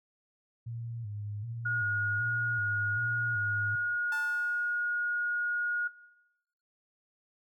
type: tone with vibrato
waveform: sine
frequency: 109.9 Hz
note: A2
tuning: 2 cents flat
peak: -36 dBFS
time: 0.66-3.76 s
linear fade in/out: 10 ms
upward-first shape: square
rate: 1.3 Hz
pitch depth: 100 cents each way
type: tone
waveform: sine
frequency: 1439 Hz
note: F#6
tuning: 49 cents flat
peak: -28 dBFS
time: 1.65-5.88 s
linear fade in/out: 10 ms
type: tone with exponential decay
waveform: sawtooth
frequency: 880 Hz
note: A5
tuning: in tune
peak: -35 dBFS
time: 4.12-5.04 s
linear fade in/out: 2 ms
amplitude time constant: 200 ms
effects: noise-tail reverb RT60 0.9 s tail -18 dB re dry